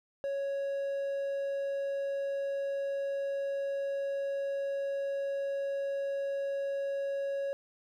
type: tone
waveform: triangle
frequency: 554.4 Hz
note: C#5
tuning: in tune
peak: -29 dBFS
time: 0.24-7.53 s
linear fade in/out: 0 ms
effects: none